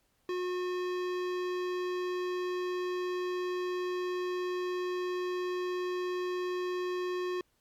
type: tone with hard clipping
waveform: sine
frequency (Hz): 361.7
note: F#4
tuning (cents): -39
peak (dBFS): -33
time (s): 0.29-7.41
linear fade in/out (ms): 2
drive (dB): 18
effects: pink hiss -73 dBFS RMS until 7.6 s + MP3 96 kbps